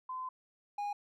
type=tone pair in turn; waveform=sine / triangle; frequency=1026 / 820 Hz; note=C6 / G#5; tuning=-34 / -22 cents; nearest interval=major third; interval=388 cents; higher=first; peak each=-37 / -32 dBFS; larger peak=second; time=0.09-0.29 / 0.78-0.93 s; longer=first; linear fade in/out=5 ms; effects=none